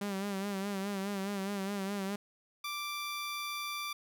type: tone with vibrato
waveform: sawtooth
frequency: 197.8 Hz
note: G3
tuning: 16 cents sharp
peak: -30 dBFS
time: 0.01-2.16 s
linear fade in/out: 5 ms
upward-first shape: sine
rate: 4.8 Hz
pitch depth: 59 cents each way
type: tone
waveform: 15% pulse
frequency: 1174.7 Hz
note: D6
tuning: in tune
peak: -30 dBFS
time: 2.64-3.93 s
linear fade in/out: 5 ms
effects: none